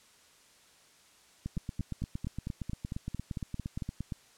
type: two click trains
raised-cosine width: 5 ms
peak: -23 / -23 dBFS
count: 11 / 24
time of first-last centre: 1.57-3.822 / 1.46-4.122 s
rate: 4.44 / 8.64 Hz
effects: white hiss -61 dBFS RMS until 4.37 s + low-pass 9000 Hz 12 dB/octave